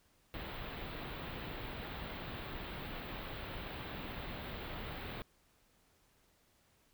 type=band-stop noise; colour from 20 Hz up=pink; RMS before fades=-44 dBFS; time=0.34-5.22 s; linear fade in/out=0 ms; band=4000 to 16000 Hz; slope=48 dB/octave; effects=pink hiss -71 dBFS RMS until 6.93 s